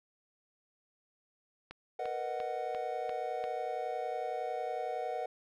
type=click train; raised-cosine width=0.3 ms; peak=-29 dBFS; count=6; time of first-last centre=1.71-3.44 s; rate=2.89 Hz
type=chord; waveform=triangle; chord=B major seventh; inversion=third; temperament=just; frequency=463 / 493.9 / 617.4 / 740.8 Hz; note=A#4 / B4 / D#5 / F#5; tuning=-12 / 0 / -14 / +2 cents; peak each=-40 / -39 / -39 / -35 dBFS; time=1.99-5.26 s; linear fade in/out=5 ms
effects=none